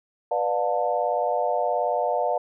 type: chord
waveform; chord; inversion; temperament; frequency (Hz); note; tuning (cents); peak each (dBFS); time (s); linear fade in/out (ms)
sine; B half-diminished seventh; none; just; 493.9 / 592.7 / 711.2 / 889; B4 / D5 / F5 / A5; 0 / +16 / +31 / +18; -28 / -26 / -25 / -29; 0.31-2.38; 5
effects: none